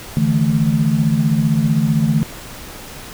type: chord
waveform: sine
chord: D suspended second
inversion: none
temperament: equal with one note detuned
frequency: 146.83 / 162.36 / 220 Hz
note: D3 / E3 / A3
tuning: 0 / -26 / 0 cents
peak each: -17 dBFS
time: 0.17-2.23 s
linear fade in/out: 0 ms
effects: pink hiss -34 dBFS RMS until 3.13 s